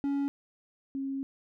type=tone pair in turn; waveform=triangle / sine; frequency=280.4 / 271.5 Hz; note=C#4 / C#4; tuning=+20 / -36 cents; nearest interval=minor second; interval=56 cents; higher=first; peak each=-25 / -31 dBFS; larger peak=first; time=0.04-0.28 / 0.95-1.23 s; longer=second; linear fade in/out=0 ms; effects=none